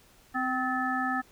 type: harmonic tone with a mistuned harmonic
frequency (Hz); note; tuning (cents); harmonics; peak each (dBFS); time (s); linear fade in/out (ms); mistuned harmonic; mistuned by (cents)
257.6; C4; -27; 1 / 3 / 5 / 7; -32 / -32 / -32 / -32; 0.34-1.22; 20; 7; -53
effects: pink hiss -59 dBFS RMS until 1.31 s